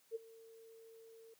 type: tone with ADSR envelope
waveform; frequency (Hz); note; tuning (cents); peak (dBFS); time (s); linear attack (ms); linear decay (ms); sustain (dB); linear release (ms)
sine; 452.3; A4; +48; -36; 0.11-1.34; 42; 21; -20; 4
effects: white hiss -71 dBFS RMS until 1.39 s + high-pass 100 Hz 12 dB/octave